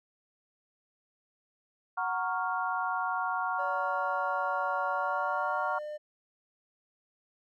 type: chord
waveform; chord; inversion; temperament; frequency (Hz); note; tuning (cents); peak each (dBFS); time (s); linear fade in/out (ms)
sine; Gb major seventh; none; equal; 740 / 932.3 / 1108.7 / 1396.9; Gb5 / Bb5 / Db6 / F6; 0 / 0 / 0 / 0; -34 / -35 / -34 / -34; 1.97-5.79; 10
type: tone with pitch glide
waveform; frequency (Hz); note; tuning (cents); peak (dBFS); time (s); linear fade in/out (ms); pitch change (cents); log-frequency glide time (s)
triangle; 570 to 601.5; C#5 to D5; +48 to +41; -34; 3.58-5.98; 20; +93; 4.9-5.6
effects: none